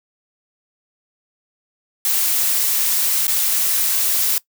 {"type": "noise with dropouts", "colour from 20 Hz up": "blue", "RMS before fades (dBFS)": -18, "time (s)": [2.05, 4.38], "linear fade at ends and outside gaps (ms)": 1, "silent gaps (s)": [3.269, 3.28], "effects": ["noise-tail reverb RT60 0.1 s tail -20 dB re dry"]}